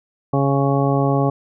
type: harmonic tone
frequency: 138.59 Hz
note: C#3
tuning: in tune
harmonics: 1 / 2 / 3 / 4 / 5 / 6 / 8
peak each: -18 / -21 / -23 / -24 / -25 / -26 / -27 dBFS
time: 0.33-1.3 s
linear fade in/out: 5 ms
effects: none